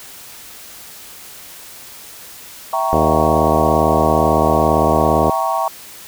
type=chord; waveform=sine; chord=E diminished seventh; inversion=none; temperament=equal with one note detuned; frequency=659.3 / 774.5 / 932.3 / 1108.7 Hz; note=E5 / G5 / Bb5 / Db6; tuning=0 / -21 / 0 / 0 cents; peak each=-21 dBFS; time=2.73-5.68 s; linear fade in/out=2 ms
type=harmonic tone; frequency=77.78 Hz; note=D#2; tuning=in tune; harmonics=1 / 2 / 3 / 4 / 5 / 6 / 7 / 8 / 9; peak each=-22 / -22 / -22 / -22 / -22 / -22 / -22 / -22 / -22 dBFS; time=2.93-5.3 s; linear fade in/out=0 ms
effects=white hiss -37 dBFS RMS until 6.07 s